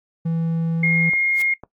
triangle tone with pitch glide, 164.81 to 166.72 Hz, E3 to E3, 0 to +20 cents, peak -17 dBFS, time 0.25-1.1 s, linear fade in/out 10 ms, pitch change +20 cents, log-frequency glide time 0.76-0.91 s
sine tone, 2139 Hz, C7, 38 cents sharp, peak -16 dBFS, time 0.83-1.54 s, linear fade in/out 5 ms
clicks, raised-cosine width 1 ms, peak -22 dBFS, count 2, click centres 1.135 / 1.636 s
white noise with exponential growth, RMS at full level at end -32 dBFS, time 1.3-1.42 s, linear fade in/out 2 ms, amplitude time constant 26 ms
effects noise-tail reverb RT60 0.1 s tail -18 dB re dry + AAC 64 kbps

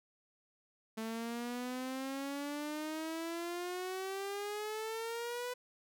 sawtooth exponential sweep, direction up, 220.4 to 498.2 Hz, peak -34 dBFS, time 0.97-5.54 s, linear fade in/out 10 ms, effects none

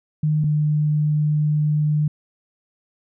sine tone pair in turn, 152.8 / 150.7 Hz, D#3 / D3, -31 / +45 cents, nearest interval unison, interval 24 cents, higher first, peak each -16 dBFS, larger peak neither, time 0.23-0.44 / 0.44-2.08 s, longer second, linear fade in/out 5 ms, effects none

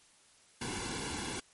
pink noise with comb filter, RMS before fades -38 dBFS, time 0.61-1.4 s, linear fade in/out 5 ms, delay 1.6 ms, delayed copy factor -0.7, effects white hiss -63 dBFS RMS until 1.53 s + MP3 48 kbps

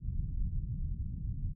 pink low-pass noise, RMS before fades -35 dBFS, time 0-1.55 s, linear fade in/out 50 ms, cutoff 150 Hz, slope 24 dB/octave, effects none

